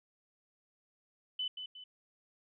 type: tone with echo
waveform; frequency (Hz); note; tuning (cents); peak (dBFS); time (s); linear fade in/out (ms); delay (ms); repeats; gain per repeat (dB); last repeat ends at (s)
sine; 3009; F#7; +28; -33; 1.39-1.48; 5; 180; 2; -7; 1.84
effects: none